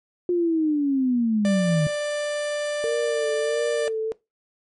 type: linear sweep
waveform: sine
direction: down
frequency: 358.4 to 148.9 Hz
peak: -18 dBFS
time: 0.29-1.87 s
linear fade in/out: 2 ms
type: tone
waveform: 45% pulse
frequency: 591 Hz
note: D5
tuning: 11 cents sharp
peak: -24 dBFS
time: 1.45-3.88 s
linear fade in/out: 0 ms
type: tone with vibrato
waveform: sine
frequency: 454.5 Hz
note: A#4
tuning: 44 cents flat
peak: -22 dBFS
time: 2.84-4.12 s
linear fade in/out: 0 ms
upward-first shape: sine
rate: 1.5 Hz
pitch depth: 58 cents each way
effects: noise-tail reverb RT60 0.2 s tail -19 dB re dry + MP3 48 kbps